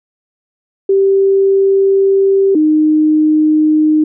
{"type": "tone pair in turn", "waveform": "sine", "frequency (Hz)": [390.3, 308], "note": ["G4", "D#4"], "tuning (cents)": [-8, -17], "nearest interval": "major third", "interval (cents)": 409, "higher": "first", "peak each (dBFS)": -7, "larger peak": "neither", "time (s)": [[0.89, 2.55], [2.55, 4.04]], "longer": "first", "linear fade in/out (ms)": 5, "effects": []}